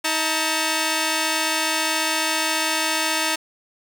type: tone pair together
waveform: 5% pulse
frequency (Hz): 318.2 / 900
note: D#4 / A5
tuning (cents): +39 / +39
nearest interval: octave + tritone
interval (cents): 1800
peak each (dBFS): -11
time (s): 0.04-3.36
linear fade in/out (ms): 10
effects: none